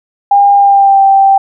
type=tone with pitch glide; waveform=sine; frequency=805 to 782.5 Hz; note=G5 to G5; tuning=+46 to -3 cents; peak=-3 dBFS; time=0.31-1.38 s; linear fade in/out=5 ms; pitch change=-49 cents; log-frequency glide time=0.54-1.02 s; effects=none